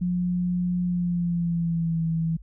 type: tone with pitch glide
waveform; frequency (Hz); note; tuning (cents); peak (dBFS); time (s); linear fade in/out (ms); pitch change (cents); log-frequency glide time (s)
sine; 178.4 to 163.59; F3 to E3; +37 to -13; -22; 0.01-2.37; 10; -150; 0.84-2.03
effects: added 50 Hz sine -42 dBFS peak until 2.42 s